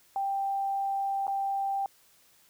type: tone with dropouts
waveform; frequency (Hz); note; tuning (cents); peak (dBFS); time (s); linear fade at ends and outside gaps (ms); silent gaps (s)
sine; 787; G5; +7; -27; 0.16-1.86; 1; 1.269-1.279
effects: white hiss -62 dBFS RMS until 2.49 s